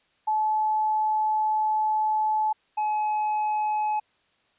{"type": "tone pair in turn", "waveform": ["sine", "triangle"], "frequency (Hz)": [862, 851.1], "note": ["A5", "G#5"], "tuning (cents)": [-36, 42], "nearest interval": "unison", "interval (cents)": 22, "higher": "first", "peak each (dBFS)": -21, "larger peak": "neither", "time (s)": [[0.27, 2.53], [2.77, 4]], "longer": "first", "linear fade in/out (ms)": 10, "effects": ["white hiss -66 dBFS RMS until 4.58 s", "resampled to 8000 Hz"]}